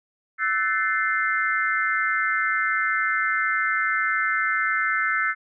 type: chord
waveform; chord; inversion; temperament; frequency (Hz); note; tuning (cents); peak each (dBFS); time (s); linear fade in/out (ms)
sine; F# half-diminished seventh; third; equal with one note detuned; 1318.5 / 1511.1 / 1760 / 2093; E6 / F#6 / A6 / C7; 0 / +36 / 0 / 0; -26; 0.38-5.35; 50
effects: none